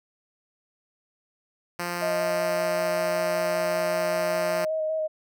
5% pulse tone, 174.61 Hz, F3, in tune, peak -17 dBFS, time 1.79-4.65 s, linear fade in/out 5 ms
sine tone with vibrato, 629 Hz, D#5, 19 cents sharp, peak -24 dBFS, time 2.01-5.08 s, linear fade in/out 20 ms, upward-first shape square, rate 5.2 Hz, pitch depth 15 cents each way
effects none

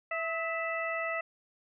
harmonic tone with a mistuned harmonic, 660 Hz, E5, 2 cents sharp, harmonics 1 / 2 / 3 / 4, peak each -35 / -37 / -35 / -40 dBFS, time 0.11-1.21 s, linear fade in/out 5 ms, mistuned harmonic 2, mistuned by -40 cents, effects none

